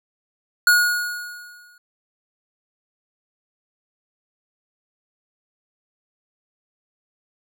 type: tone with exponential decay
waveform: square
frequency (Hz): 1446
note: F#6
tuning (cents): -40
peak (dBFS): -11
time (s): 0.67-1.78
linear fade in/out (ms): 2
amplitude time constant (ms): 240
effects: none